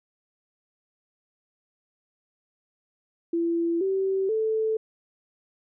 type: tone with pitch steps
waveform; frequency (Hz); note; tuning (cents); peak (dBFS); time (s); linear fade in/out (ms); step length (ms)
sine; 336.9 / 384.8 / 439.4; E4 / G4 / A4; +38 / -32 / -2; -22; 3.33-4.77; 5; 480
effects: none